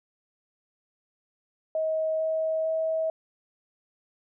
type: tone with pitch steps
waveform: sine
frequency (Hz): 634 / 638 / 642.1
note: D#5 / D#5 / E5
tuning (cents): +32 / +43 / -46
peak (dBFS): -24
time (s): 1.75-3.1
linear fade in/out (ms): 2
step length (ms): 450
effects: none